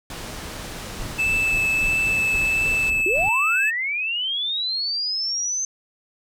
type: low-pass noise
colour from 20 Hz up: pink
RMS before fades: -34 dBFS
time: 0.1-2.9 s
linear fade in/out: 2 ms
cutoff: 10000 Hz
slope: 12 dB/octave
type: noise with tremolo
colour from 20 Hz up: brown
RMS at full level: -32 dBFS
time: 0.99-3.3 s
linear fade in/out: 10 ms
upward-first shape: square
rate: 3.7 Hz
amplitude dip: 75%
type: tone with vibrato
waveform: triangle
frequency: 2625 Hz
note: E7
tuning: 8 cents flat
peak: -17 dBFS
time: 1.18-3.71 s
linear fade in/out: 20 ms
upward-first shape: triangle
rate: 1.5 Hz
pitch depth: 9 cents each way
type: linear sweep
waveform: sine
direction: up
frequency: 337.5 to 6272 Hz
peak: -22 dBFS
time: 3.06-5.65 s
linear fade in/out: 2 ms
effects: none